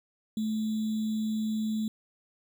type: tone with sample-and-hold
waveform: sine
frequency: 217.5 Hz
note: A3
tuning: 20 cents flat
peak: -27 dBFS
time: 0.37-1.88 s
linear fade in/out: 2 ms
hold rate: 3675 Hz
effects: none